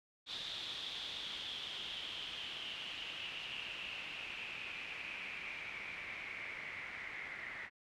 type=noise with low-pass filter sweep; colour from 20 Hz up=white; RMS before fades=-45 dBFS; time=0.26-7.7 s; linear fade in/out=50 ms; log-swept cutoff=3700 to 2000 Hz; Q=7.1; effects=none